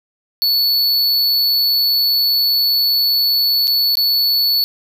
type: tone with dropouts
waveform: square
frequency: 4435 Hz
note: C#8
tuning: in tune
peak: -13 dBFS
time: 0.42-4.64 s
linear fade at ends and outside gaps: 0 ms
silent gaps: 3.672-3.678 / 3.954-3.971 s
effects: none